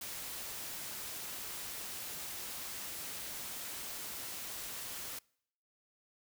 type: noise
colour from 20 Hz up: white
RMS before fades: -43 dBFS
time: 0.01-5.19 s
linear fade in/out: 5 ms
effects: noise-tail reverb RT60 0.7 s tail -26 dB re dry